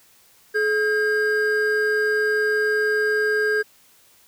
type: tone pair together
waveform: triangle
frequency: 426.7 / 1611 Hz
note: G#4 / G6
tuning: +47 / +47 cents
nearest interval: octave + major seventh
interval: 2300 cents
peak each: -19 dBFS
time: 0.54-3.63 s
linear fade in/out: 20 ms
effects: white hiss -55 dBFS RMS until 4.27 s